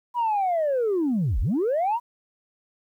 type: linear two-way sweep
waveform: sine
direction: down then up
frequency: 987.8 to 32.7 to 987.8 Hz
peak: -19 dBFS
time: 0.14-2 s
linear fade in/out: 50 ms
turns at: 1.4 s
effects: tanh soft clip ceiling -18 dBFS + 10-bit